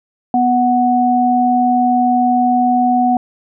sine tone pair together, 246.9 / 739.9 Hz, B3 / F#5, 0 / 0 cents, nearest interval octave + perfect fifth, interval 1900 cents, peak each -14 / -12 dBFS, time 0.34-3.17 s, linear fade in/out 2 ms, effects none

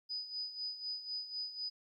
sine tone with tremolo, 4978 Hz, D#8, in tune, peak -36 dBFS, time 0.09-1.7 s, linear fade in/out 20 ms, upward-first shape sine, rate 4 Hz, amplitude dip 70%, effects 13-bit

